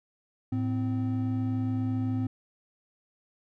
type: tone pair together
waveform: triangle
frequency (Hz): 108.4 / 257.8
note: A2 / C4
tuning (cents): -25 / -26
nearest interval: octave + minor third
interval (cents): 1499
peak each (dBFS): -27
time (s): 0.52-2.27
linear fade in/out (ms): 5
effects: none